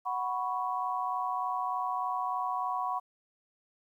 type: chord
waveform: sine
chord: F# suspended fourth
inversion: none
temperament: just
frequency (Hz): 740 / 986.7 / 1110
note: F#5 / B5 / C#6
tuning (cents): 0 / -2 / +2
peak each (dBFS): -34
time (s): 0.05-3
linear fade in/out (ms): 20
effects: 11-bit